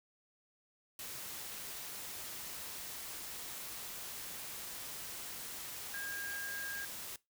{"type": "tone in noise", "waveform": "sine", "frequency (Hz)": 1619, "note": "G#6", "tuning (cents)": -45, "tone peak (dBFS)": -40, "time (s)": [5.94, 6.85], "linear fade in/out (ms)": 2, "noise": "white", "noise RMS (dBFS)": -45, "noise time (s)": [0.99, 7.16], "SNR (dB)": 2, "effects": ["noise-tail reverb RT60 0.2 s tail -21 dB re dry"]}